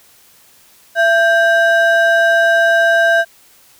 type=ring-modulated tone; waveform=triangle; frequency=1125 Hz; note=C#6; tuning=25 cents sharp; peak=-4 dBFS; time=0.95-3.25 s; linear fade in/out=50 ms; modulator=454 Hz; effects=white hiss -48 dBFS RMS until 3.79 s